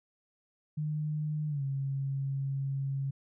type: tone with pitch glide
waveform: sine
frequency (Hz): 151.9 to 136.9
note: D#3 to C#3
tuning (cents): -41 to -21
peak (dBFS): -30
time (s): 0.77-3.11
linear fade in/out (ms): 10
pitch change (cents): -180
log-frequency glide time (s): 1.48-1.63
effects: none